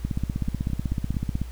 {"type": "two click trains", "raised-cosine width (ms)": 5, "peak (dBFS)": [-13, -19], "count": [23, 4], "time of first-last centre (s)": [[0.05, 1.416], [0.48, 1.144]], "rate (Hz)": [16.1, 4.52], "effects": ["added 60 Hz sine -34 dBFS peak until 1.51 s", "pink hiss -50 dBFS RMS until 1.51 s"]}